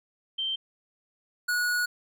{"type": "tone pair in turn", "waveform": ["sine", "square"], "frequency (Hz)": [3131, 1459], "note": ["G7", "F#6"], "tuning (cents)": [-3, -25], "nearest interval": "octave + minor second", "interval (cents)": 1322, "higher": "first", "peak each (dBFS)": [-27, -25], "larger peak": "second", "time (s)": [[0.38, 0.56], [1.48, 1.86]], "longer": "second", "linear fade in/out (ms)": 10, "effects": []}